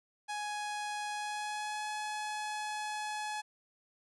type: tone with pitch glide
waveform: sawtooth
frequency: 835 to 847.6 Hz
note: G#5 to G#5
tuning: +9 to +35 cents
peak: -32 dBFS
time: 0.28-3.42 s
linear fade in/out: 20 ms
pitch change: +26 cents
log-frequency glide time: 1.11-1.87 s
effects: resampled to 24000 Hz